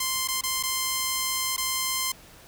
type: tone with dropouts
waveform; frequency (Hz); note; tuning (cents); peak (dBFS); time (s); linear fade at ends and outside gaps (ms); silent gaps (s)
5% pulse; 1045; C6; -2; -13; 0-2.12; 5; 0.276-0.284 / 0.411-0.435 / 0.628-0.634 / 1.565-1.578
effects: pink hiss -50 dBFS RMS until 2.47 s